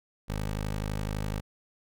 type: tone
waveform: 15% pulse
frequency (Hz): 51.91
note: G#1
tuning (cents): 0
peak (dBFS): -24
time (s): 0.28-1.41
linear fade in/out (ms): 20
effects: none